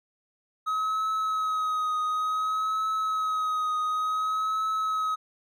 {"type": "tone with vibrato", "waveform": "triangle", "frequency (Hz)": 1271, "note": "D#6", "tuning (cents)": 36, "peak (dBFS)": -23, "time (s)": [0.66, 5.16], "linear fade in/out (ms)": 20, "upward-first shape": "triangle", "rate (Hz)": 0.56, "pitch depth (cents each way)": 34, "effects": []}